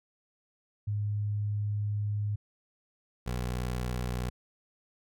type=tone pair in turn; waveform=sine / 20% pulse; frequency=103.83 / 61.49 Hz; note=G#2 / B1; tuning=0 / -7 cents; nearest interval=major sixth; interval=907 cents; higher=first; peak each=-28 / -26 dBFS; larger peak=second; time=0.87-2.36 / 3.26-4.3 s; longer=first; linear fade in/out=10 ms; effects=none